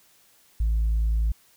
sine tone, 55 Hz, A1, in tune, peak -18 dBFS, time 0.6-1.32 s, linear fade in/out 5 ms, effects tanh soft clip ceiling -18 dBFS + white hiss -59 dBFS RMS until 1.56 s

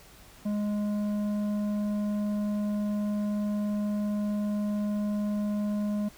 triangle tone with tanh clipping, 207.7 Hz, G#3, in tune, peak -28 dBFS, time 0.45-6.09 s, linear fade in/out 10 ms, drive 13 dB, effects added 50 Hz sine -59 dBFS peak until 6.17 s + pink hiss -53 dBFS RMS until 6.17 s

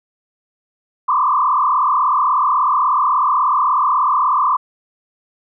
sine tone with frequency modulation, 1100 Hz, C#6, 14 cents flat, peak -12 dBFS, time 1.08-4.57 s, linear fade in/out 10 ms, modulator 36.4 Hz, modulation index 3.1, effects none

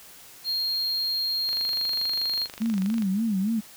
triangle tone, 4230 Hz, C8, 18 cents sharp, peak -23 dBFS, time 0.44-2.48 s, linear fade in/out 50 ms
click train, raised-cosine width 0.2 ms, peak -21 dBFS, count 39, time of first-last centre 1.49-3.022 s, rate 24.8 Hz
sine tone with vibrato, 207.8 Hz, G#3, 1 cent sharp, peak -22 dBFS, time 2.6-3.61 s, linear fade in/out 20 ms, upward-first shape sine, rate 3.5 Hz, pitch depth 180 cents each way
effects white hiss -48 dBFS RMS until 3.76 s

